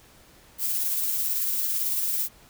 violet noise with tremolo, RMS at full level -25 dBFS, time 0.58-2.29 s, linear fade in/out 50 ms, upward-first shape triangle, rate 18 Hz, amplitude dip 30%, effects pink hiss -54 dBFS RMS until 2.49 s

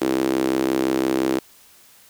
sawtooth tone with high-pass filter, 65.8 Hz, C2, 10 cents sharp, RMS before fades -21 dBFS, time 0.01-1.39 s, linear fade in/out 5 ms, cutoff 330 Hz, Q 4.4, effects white hiss -51 dBFS RMS until 2.09 s

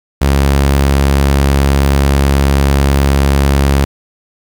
sawtooth tone, 69.3 Hz, C#2, in tune, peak -4 dBFS, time 0.21-3.85 s, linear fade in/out 10 ms, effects 7-bit

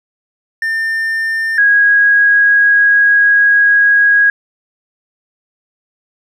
triangle / sine tone pair in turn, 1800 / 1648.9 Hz, A6 / G#6, +39 / -13 cents, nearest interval major second, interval 152 cents, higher first, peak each -12 / -6 dBFS, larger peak second, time 0.62-1.58 / 1.58-4.3 s, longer second, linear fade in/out 2 ms, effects none

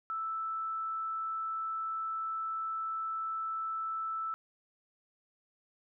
sine tone, 1318.5 Hz, E6, in tune, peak -33 dBFS, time 0.1-4.34 s, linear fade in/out 0 ms, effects none

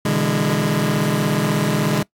sawtooth chord, E dominant seventh, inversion second, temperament just, 123.61 / 148.33 / 164.81 / 206 Hz, B2 / D3 / E3 / G#3, +2 / +18 / 0 / -14 cents, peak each -22 / -17 / -19 / -17 dBFS, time 0.05-2.03 s, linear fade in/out 5 ms, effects noise-tail reverb RT60 0.1 s tail -22 dB re dry + AAC 64 kbps

